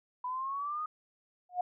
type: exponential sweep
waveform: sine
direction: up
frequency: 987.8 to 1252 Hz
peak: -33 dBFS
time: 0.24-0.86 s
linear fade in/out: 5 ms
type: tone with exponential growth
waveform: sine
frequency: 720 Hz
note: F#5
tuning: 47 cents flat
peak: -24 dBFS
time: 1.49-1.61 s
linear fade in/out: 5 ms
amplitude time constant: 26 ms
effects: none